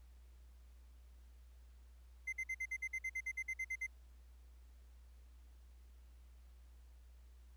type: tone bursts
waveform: triangle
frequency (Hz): 2072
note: C7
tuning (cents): -17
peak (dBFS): -36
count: 15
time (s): 2.27-3.867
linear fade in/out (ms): 10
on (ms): 57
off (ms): 53
effects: added 60 Hz sine -57 dBFS peak until 7.56 s + pink hiss -75 dBFS RMS until 7.56 s